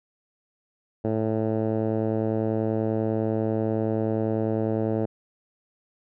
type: tone with low-pass filter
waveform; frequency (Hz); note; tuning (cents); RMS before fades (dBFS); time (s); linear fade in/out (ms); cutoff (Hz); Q
10% pulse; 110.2; A2; +3; -25; 1.04-5.06; 10; 580; 1.1
effects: none